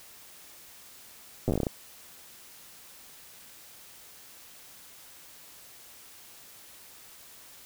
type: slowing click train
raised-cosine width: 2 ms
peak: -14 dBFS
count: 11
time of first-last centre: 1.48-1.668 s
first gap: 8 ms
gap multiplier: 1.18
effects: white hiss -51 dBFS RMS until 7.65 s